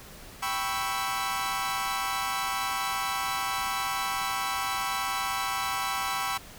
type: chord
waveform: sawtooth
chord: C# half-diminished seventh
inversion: second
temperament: equal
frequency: 784 / 987.8 / 1108.7 / 1318.5 Hz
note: G5 / B5 / C#6 / E6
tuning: 0 / 0 / 0 / 0 cents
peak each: -30 dBFS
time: 0.42-6.38 s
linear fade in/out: 10 ms
effects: pink hiss -47 dBFS RMS until 6.58 s